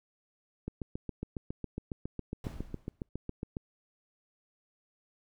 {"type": "click train", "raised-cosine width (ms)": 3, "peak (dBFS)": -23, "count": 22, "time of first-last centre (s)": [0.68, 3.569], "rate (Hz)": 7.27}
{"type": "noise with exponential decay", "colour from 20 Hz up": "brown", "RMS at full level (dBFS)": -37, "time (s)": [2.44, 3.09], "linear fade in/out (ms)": 2, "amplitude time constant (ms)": 140}
{"effects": []}